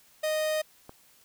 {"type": "tone", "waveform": "45% pulse", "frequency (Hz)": 620, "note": "D#5", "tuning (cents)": -6, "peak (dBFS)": -26, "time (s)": [0.23, 0.62], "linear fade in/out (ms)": 10}
{"type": "click", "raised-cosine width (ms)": 1, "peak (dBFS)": -29, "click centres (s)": 0.894}
{"effects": ["white hiss -60 dBFS RMS until 1.24 s"]}